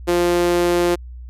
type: tone with high-pass filter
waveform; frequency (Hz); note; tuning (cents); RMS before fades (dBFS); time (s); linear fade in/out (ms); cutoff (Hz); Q
sawtooth; 174.61; F3; 0; -17; 0.07-0.96; 20; 370; 2.8
effects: added 61 Hz sine -32 dBFS peak until 1.29 s + resampled to 32000 Hz